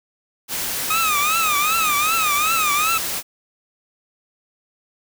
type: noise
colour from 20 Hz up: white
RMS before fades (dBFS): -25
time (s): 0.48-3.23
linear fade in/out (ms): 50
type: tone with vibrato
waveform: 25% pulse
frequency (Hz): 1244.5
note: D#6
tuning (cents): 0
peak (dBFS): -14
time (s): 0.9-2.98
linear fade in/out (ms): 5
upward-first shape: triangle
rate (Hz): 2.6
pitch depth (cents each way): 150
effects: none